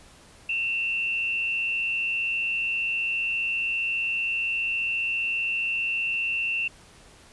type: tone with frequency modulation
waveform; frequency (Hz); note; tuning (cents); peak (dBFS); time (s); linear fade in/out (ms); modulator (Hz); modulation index
sine; 2700; E7; +41; -24; 0.49-6.68; 5; 115; 0.5
effects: pink hiss -52 dBFS RMS until 7.32 s + resampled to 24000 Hz